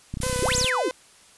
click train, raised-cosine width 5 ms, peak -18 dBFS, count 17, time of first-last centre 0.14-0.645 s, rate 31.7 Hz
blue noise, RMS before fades -27 dBFS, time 0.21-0.7 s, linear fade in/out 5 ms
sawtooth tone with vibrato, 505 Hz, B4, 39 cents sharp, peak -23 dBFS, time 0.23-0.91 s, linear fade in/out 0 ms, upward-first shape sine, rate 5.1 Hz, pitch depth 24 cents each way
sine exponential two-way sweep, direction up then down, 285.1 to 8040 to 285.1 Hz, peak -22 dBFS, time 0.42-0.89 s, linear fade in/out 10 ms, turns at 0.57 s
effects white hiss -53 dBFS RMS until 1.37 s + resampled to 24000 Hz

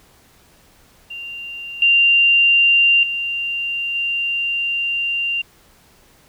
sine tone with level steps, 2780 Hz, F7, 9 cents flat, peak -28 / -10 / -20 / -18 dBFS, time 1.1-5.42 s, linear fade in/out 10 ms, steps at 1.82 / 3.03 / 3.95 s, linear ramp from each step 2 ms, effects pink hiss -52 dBFS RMS until 6.28 s

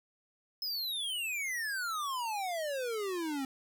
square exponential sweep, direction down, 5200 to 261.6 Hz, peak -34 dBFS, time 0.62-3.45 s, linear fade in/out 2 ms, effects none

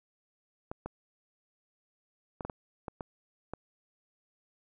clicks, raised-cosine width 1 ms, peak -23 dBFS, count 8, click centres 0.715 / 0.86 / 2.408 / 2.45 / 2.498 / 2.882 / 3.008 / 3.536 s, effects none

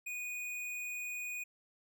square tone, 2470 Hz, D#7, 13 cents flat, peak -39 dBFS, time 0.06-1.44 s, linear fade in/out 10 ms, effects none

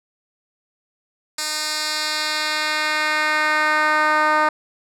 10% pulse tone with band-pass filter sweep, 306.1 Hz, D#4, 28 cents flat, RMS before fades -20 dBFS, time 1.38-4.49 s, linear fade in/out 5 ms, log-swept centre 6500 to 1100 Hz, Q 1.2, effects none

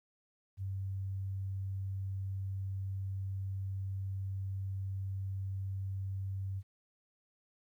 sine tone, 96.6 Hz, G2, 25 cents flat, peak -35 dBFS, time 0.57-6.63 s, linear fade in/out 50 ms, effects 12-bit

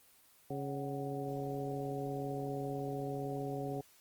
harmonic tone with a mistuned harmonic, 138.8 Hz, C#3, 3 cents sharp, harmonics 1 / 2 / 3 / 4 / 5, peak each -41 / -42 / -41 / -45 / -44 dBFS, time 0.5-3.81 s, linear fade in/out 5 ms, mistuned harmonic 5, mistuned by +110 cents, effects white hiss -64 dBFS RMS until 4 s + Opus 24 kbps

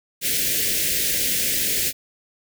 white band-stop noise, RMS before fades -22 dBFS, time 0.21-1.93 s, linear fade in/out 50 ms, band 570 to 1700 Hz, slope 48 dB/octave, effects none

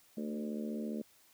harmonic tone with a mistuned harmonic, 74.8 Hz, D2, 32 cents sharp, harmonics 3 / 4 / 5 / 6 / 7 / 8, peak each -37 / -45 / -46 / -48 / -49 / -50 dBFS, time 0.17-1.02 s, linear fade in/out 5 ms, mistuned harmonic 3, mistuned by -19 cents, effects white hiss -65 dBFS RMS until 1.33 s

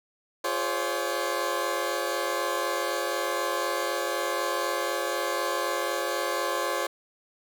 20% pulse chord, Db major seventh, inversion first, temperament equal with one note detuned, 349.2 / 415.3 / 523.3 / 567.3 Hz, F4 / Ab4 / C5 / Db5, 0 / 0 / 0 / +40 cents, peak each -29 / -30 / -26 / -26 dBFS, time 0.44-6.87 s, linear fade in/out 5 ms, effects none

